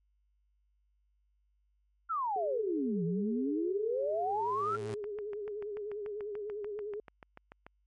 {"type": "exponential two-way sweep", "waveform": "sine", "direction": "down then up", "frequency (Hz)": [1396.9, 163.5, 1396.9], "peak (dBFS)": -30, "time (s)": [2.09, 4.77], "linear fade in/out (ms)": 20, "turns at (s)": 3.05}
{"type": "tone with vibrato", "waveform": "sine", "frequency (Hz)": 415.3, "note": "G#4", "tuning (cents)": 0, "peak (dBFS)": -36, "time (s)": [2.36, 7], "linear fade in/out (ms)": 2, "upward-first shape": "sine", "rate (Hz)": 10, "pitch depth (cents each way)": 63}
{"type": "tone with exponential growth", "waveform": "sawtooth", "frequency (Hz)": 110.5, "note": "A2", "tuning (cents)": 8, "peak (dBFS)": -33, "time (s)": [3.83, 4.94], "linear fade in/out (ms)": 0, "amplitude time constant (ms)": 240}
{"type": "click train", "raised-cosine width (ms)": 0.5, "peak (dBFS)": -33, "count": 21, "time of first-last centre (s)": [4.75, 7.665], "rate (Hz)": 6.86}
{"effects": ["added 50 Hz sine -70 dBFS peak until 7.86 s", "MP3 48 kbps"]}